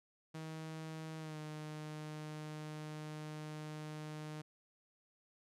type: tone with pitch glide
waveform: sawtooth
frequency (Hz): 158.7 to 153.21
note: D#3 to D#3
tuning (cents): +35 to -26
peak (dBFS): -40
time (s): 0.34-4.42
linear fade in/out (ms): 10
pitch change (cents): -61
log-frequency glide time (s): 1.19-1.38
effects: low-pass 10000 Hz 12 dB/octave